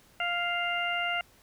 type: harmonic tone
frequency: 698.5 Hz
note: F5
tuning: in tune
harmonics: 1 / 2 / 3 / 4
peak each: -33 / -33 / -33 / -33 dBFS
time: 0.2-1.21 s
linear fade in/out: 2 ms
effects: pink hiss -60 dBFS RMS until 1.42 s